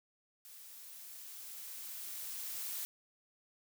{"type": "noise with level ramp", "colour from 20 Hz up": "blue", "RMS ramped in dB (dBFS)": [-54, -40], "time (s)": [0.45, 2.85], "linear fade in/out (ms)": 0, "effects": []}